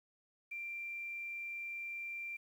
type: tone with quantisation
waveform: sine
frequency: 2365 Hz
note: D7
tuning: 12 cents sharp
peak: -40 dBFS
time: 0.51-2.37 s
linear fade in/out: 10 ms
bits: 11
effects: none